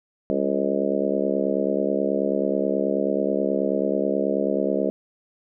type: harmonic tone with a mistuned harmonic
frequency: 69.3 Hz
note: C#2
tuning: in tune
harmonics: 3 / 4 / 5 / 6 / 7 / 8 / 9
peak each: -28 / -28 / -28 / -28 / -28 / -28 / -28 dBFS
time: 0.3-4.9 s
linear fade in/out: 0 ms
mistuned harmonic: 3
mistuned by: -75 cents
effects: none